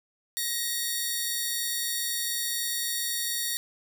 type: tone cluster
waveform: 10% pulse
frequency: 1885 / 3639 / 4456 Hz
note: A#6 / A#7 / C#8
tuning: +19 / -42 / +8 cents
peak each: -23 / -26 / -25 dBFS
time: 0.37-3.57 s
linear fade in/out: 0 ms
effects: none